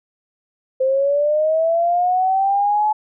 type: linear sweep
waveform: sine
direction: up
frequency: 518 to 860 Hz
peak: -14 dBFS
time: 0.8-2.93 s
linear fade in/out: 10 ms
effects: none